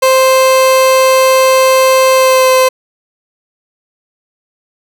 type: tone with pitch glide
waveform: 30% pulse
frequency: 523.3 to 517.3 Hz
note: C5 to C5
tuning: 0 to -20 cents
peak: -3 dBFS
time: 0.02-2.69 s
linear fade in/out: 10 ms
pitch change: -20 cents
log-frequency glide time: 2.14-2.5 s
effects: none